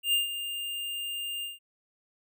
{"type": "tone with ADSR envelope", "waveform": "square", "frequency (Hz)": 2805, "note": "F7", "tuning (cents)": 7, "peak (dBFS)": -22, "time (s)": [0.03, 1.59], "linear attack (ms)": 100, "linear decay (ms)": 140, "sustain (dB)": -11, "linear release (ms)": 160, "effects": []}